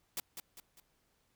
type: noise with echo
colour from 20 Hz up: white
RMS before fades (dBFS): -37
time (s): 0.17-0.2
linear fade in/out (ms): 2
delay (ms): 200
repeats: 3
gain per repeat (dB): -7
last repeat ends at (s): 0.8
effects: pink hiss -75 dBFS RMS until 1.35 s